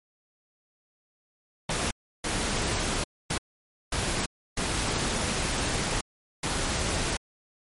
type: noise bursts at uneven times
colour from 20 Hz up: pink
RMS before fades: -28 dBFS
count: 6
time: 1.69-1.91 / 2.24-3.04 / 3.3-3.38 / 3.92-4.26 / 4.57-6.01 / 6.43-7.17 s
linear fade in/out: 5 ms
effects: MP3 48 kbps